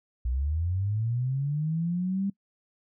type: linear sweep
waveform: sine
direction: up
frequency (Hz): 58 to 200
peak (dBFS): -25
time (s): 0.25-2.3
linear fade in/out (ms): 5
effects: noise-tail reverb RT60 0.1 s tail -23 dB re dry